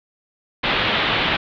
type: low-pass noise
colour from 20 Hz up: white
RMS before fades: -20 dBFS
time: 0.63-1.37 s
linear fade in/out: 10 ms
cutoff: 3700 Hz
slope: 48 dB/octave
effects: none